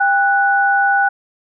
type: tone pair together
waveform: sine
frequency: 795.9 / 1480 Hz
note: G5 / F#6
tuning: +26 / 0 cents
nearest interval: major seventh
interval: 1074 cents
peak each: -14 dBFS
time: 0-1.09 s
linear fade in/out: 10 ms
effects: none